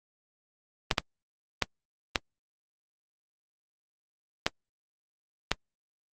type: clicks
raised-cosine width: 0.2 ms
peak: -5 dBFS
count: 6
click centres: 0.912 / 0.982 / 1.623 / 2.158 / 4.465 / 5.516 s
effects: Opus 32 kbps